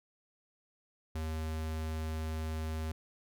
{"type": "tone", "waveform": "square", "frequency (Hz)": 79.1, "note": "D#2", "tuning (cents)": 29, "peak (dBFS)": -35, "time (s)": [1.15, 2.92], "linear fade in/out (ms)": 5, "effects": []}